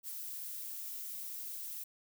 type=noise with ADSR envelope; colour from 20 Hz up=violet; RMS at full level=-41 dBFS; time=0.03-1.84 s; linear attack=51 ms; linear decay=22 ms; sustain=-2 dB; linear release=7 ms; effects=none